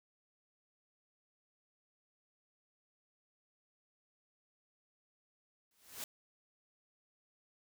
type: noise with exponential growth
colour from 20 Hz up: white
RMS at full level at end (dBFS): -40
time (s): 5.71-6.04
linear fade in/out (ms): 2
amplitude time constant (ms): 70
effects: none